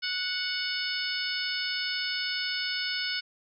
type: harmonic tone with a mistuned harmonic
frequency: 738 Hz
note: F#5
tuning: 5 cents flat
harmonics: 2 / 3 / 4 / 5 / 6 / 7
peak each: -35 / -36 / -36 / -39 / -35 / -35 dBFS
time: 0.02-3.21 s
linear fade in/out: 20 ms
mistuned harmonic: 5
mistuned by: -35 cents
effects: none